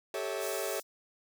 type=chord; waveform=40% pulse; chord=A dominant seventh; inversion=third; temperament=equal with one note detuned; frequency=392 / 440 / 554.4 / 649.4 Hz; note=G4 / A4 / C#5 / E5; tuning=0 / 0 / 0 / -26 cents; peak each=-38 dBFS; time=0.14-0.8 s; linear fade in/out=2 ms
type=high-pass noise; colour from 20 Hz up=pink; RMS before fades=-42 dBFS; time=0.39-0.83 s; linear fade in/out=50 ms; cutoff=5400 Hz; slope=24 dB/octave
effects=none

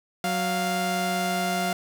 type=tone pair together; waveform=sawtooth; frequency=184.9 / 698.9 Hz; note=F#3 / F5; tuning=-1 / +1 cents; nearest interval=octave + major seventh; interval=2302 cents; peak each=-24 / -22 dBFS; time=0.24-1.73 s; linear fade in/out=2 ms; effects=none

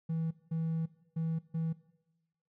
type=tone bursts at uneven times; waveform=triangle; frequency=162.5 Hz; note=E3; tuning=24 cents flat; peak=-28 dBFS; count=4; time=0.09-0.31 / 0.51-0.86 / 1.16-1.39 / 1.54-1.73 s; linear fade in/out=10 ms; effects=noise-tail reverb RT60 1.0 s tail -20 dB re dry + tanh soft clip ceiling -24 dBFS

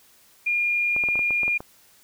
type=tone; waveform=sine; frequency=2417 Hz; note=D7; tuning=49 cents sharp; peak=-20 dBFS; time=0.46-1.58 s; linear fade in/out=10 ms
type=clicks; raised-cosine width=1 ms; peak=-21 dBFS; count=9; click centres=0.964 / 1.038 / 1.087 / 1.156 / 1.192 / 1.307 / 1.433 / 1.48 / 1.605 s
effects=white hiss -56 dBFS RMS until 2.03 s

